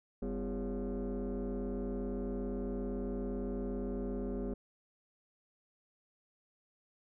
sine tone with frequency modulation, 103.83 Hz, G#2, in tune, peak -32 dBFS, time 0.22-4.54 s, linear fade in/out 5 ms, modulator 150 Hz, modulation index 2.5, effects tanh soft clip ceiling -33 dBFS

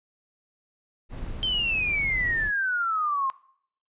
brown noise, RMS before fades -35 dBFS, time 1.09-2.52 s, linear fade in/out 50 ms
sine exponential sweep, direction down, 3141 to 1052 Hz, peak -23 dBFS, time 1.43-3.3 s, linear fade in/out 0 ms
effects noise-tail reverb RT60 0.6 s tail -19 dB re dry + resampled to 8000 Hz

